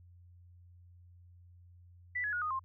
sine tone with pitch steps, 1975.5 / 1690.2 / 1446.2 / 1237.3 / 1058.6 Hz, B6 / G#6 / F#6 / D#6 / C6, 0 / +30 / -40 / -10 / +20 cents, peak -32 dBFS, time 2.15-2.595 s, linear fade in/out 10 ms, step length 89 ms, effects added 88 Hz sine -55 dBFS peak until 2.64 s

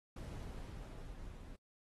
brown noise with level ramp, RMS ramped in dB -44 to -52 dBFS, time 0.16-1.56 s, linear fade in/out 5 ms, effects AAC 32 kbps

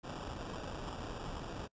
pink noise with sample-and-hold, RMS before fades -43 dBFS, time 0.03-1.68 s, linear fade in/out 20 ms, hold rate 2100 Hz, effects noise-tail reverb RT60 0.1 s tail -25 dB re dry + resampled to 16000 Hz

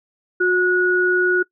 sine tone pair together, 362.9 / 1459 Hz, F#4 / F#6, -34 / -25 cents, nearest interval 2 octaves, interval 2409 cents, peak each -17 dBFS, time 0.4-1.43 s, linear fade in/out 10 ms, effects noise-tail reverb RT60 0.1 s tail -22 dB re dry

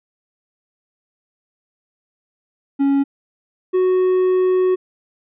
triangle tone pair in turn, 277.5 / 369.5 Hz, C#4 / F#4, +2 / -2 cents, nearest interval perfect fourth, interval 496 cents, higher second, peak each -11 dBFS, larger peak neither, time 2.79-3.04 / 3.73-4.76 s, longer second, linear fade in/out 20 ms, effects resampled to 8000 Hz

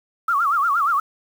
sine tone with vibrato, 1244.5 Hz, D#6, in tune, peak -16 dBFS, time 0.28-1 s, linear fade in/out 5 ms, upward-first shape sine, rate 8.5 Hz, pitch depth 210 cents each way, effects 7-bit

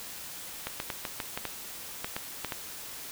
clicks, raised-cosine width 0.3 ms, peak -16 dBFS, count 11, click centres 0.67 / 0.801 / 0.902 / 1.052 / 1.202 / 1.375 / 1.453 / 2.045 / 2.165 / 2.447 / 2.522 s, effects white hiss -42 dBFS RMS until 3.11 s

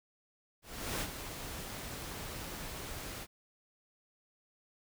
pink noise with ADSR envelope, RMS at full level -35 dBFS, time 0.62-3.27 s, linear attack 390 ms, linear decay 62 ms, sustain -8 dB, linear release 46 ms, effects none

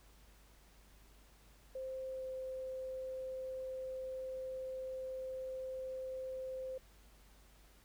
sine tone with pitch glide, 523.3 to 520.3 Hz, C5 to C5, 0 to -10 cents, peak -40 dBFS, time 1.75-6.78 s, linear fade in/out 5 ms, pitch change -10 cents, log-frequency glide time 2.15-2.23 s, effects added 50 Hz sine -62 dBFS peak until 7.84 s + pink hiss -66 dBFS RMS until 7.84 s

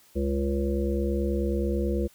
harmonic tone, 69.3 Hz, C#2, in tune, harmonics 1 / 3 / 5 / 7 / 8, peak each -27 / -30 / -30 / -32 / -37 dBFS, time 0.15-2.08 s, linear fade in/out 20 ms, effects white hiss -58 dBFS RMS until 2.14 s

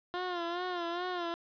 15% pulse tone with vibrato, 351.5 Hz, F4, 11 cents sharp, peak -27 dBFS, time 0.14-1.34 s, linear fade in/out 0 ms, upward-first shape sine, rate 2.4 Hz, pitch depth 69 cents each way, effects resampled to 11025 Hz + 10-bit

